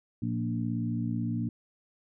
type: harmonic tone with a mistuned harmonic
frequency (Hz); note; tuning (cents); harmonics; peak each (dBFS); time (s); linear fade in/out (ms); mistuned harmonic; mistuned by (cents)
58.3; A#1; +1; 2 / 3 / 4 / 5; -32 / -36 / -32 / -37; 0.22-1.49; 5; 3; +22
effects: none